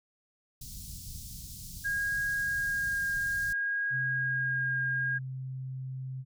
pink band-stop noise, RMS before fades -43 dBFS, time 0.61-3.53 s, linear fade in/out 5 ms, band 170 to 4700 Hz, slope 24 dB/octave
sine tone with vibrato, 1629 Hz, G#6, 34 cents flat, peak -28 dBFS, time 1.84-5.19 s, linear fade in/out 20 ms, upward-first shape triangle, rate 0.59 Hz, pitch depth 12 cents each way
sine tone, 130.81 Hz, C3, in tune, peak -35 dBFS, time 3.9-6.25 s, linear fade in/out 50 ms
effects none

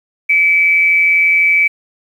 sine tone with amplitude modulation, 2299 Hz, D7, 37 cents flat, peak -6 dBFS, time 0.29-1.68 s, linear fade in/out 10 ms, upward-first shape sine, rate 172 Hz, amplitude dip 45%, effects 7-bit

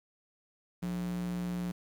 square tone with high-pass filter, 59.5 Hz, A#1, 36 cents sharp, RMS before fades -35 dBFS, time 0.82-1.72 s, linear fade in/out 10 ms, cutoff 160 Hz, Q 4.6, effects 10-bit

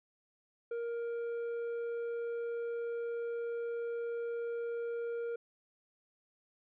sine tone with tanh clipping, 468.4 Hz, A#4, 8 cents sharp, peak -36 dBFS, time 0.71-5.36 s, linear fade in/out 5 ms, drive 6 dB, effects none

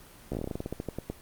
slowing click train, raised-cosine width 2 ms, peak -19 dBFS, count 17, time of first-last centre 0.32-1.1 s, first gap 14 ms, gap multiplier 1.15, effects pink hiss -52 dBFS RMS until 1.21 s + Opus 24 kbps

